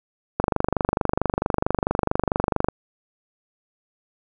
click train, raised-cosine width 1 ms, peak -5 dBFS, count 57, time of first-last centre 0.4-2.686 s, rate 24.5 Hz, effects none

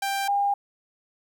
sawtooth / sine tone pair in turn, 789 / 805.6 Hz, G5 / G5, +11 / +47 cents, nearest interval unison, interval 36 cents, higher second, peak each -21 / -20 dBFS, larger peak second, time 0.02-0.28 / 0.28-0.54 s, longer neither, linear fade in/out 5 ms, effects 10-bit

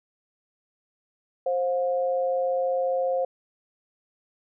sine tone pair together, 527.6 / 713 Hz, C5 / F5, +14 / +36 cents, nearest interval perfect fourth, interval 522 cents, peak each -23 / -29 dBFS, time 1.46-3.25 s, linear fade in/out 5 ms, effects none

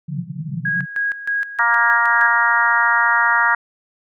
pink band-pass noise, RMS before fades -27 dBFS, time 0.08-0.86 s, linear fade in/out 5 ms, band 130 to 190 Hz, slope 96 dB/octave
sine tone with tremolo, 1645 Hz, G#6, 17 cents flat, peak -17 dBFS, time 0.65-2.27 s, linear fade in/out 5 ms, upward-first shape square, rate 3.2 Hz, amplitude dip 75%
harmonic tone, 234.6 Hz, A#3, 11 cents sharp, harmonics 3 / 4 / 5 / 6 / 7 / 8, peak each -29 / -19 / -21 / -18 / -20 / -19 dBFS, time 1.59-3.55 s, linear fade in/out 5 ms
effects none

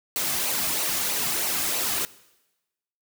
white noise with flanger, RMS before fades -26 dBFS, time 0.16-2.05 s, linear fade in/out 0 ms, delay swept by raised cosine 0.57 to 2.17 ms, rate 3.1 Hz, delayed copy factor -0.55, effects noise-tail reverb RT60 1.0 s tail -20 dB re dry

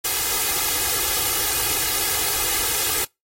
white noise with comb filter, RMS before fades -22 dBFS, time 0.04-3.05 s, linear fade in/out 10 ms, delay 2.4 ms, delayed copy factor +0.85, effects noise-tail reverb RT60 0.2 s tail -26 dB re dry + AAC 48 kbps

